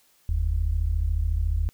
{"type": "tone pair together", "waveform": "sine", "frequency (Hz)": [44.64, 78.7], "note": ["F1", "D#2"], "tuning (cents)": [39, 20], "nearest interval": "minor seventh", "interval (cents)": 981, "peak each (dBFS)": -24, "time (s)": [0.29, 1.69], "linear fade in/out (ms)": 0, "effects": ["white hiss -62 dBFS RMS until 1.73 s"]}